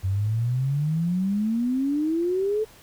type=exponential sweep; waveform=sine; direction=up; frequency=92.4 to 442.6 Hz; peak=-21 dBFS; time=0.03-2.65 s; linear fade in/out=20 ms; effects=pink hiss -51 dBFS RMS until 2.82 s